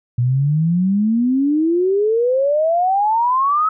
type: exponential sweep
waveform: sine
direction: up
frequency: 118.5 to 1298 Hz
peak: -13 dBFS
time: 0.18-3.69 s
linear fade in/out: 5 ms
effects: none